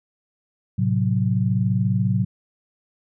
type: chord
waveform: sine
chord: F# diminished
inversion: first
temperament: equal with one note detuned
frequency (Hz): 110.51 / 130.81 / 185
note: A2 / C3 / F#3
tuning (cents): +8 / 0 / 0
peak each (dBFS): -21 / -23 / -22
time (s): 0.78-2.25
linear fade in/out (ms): 10
effects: none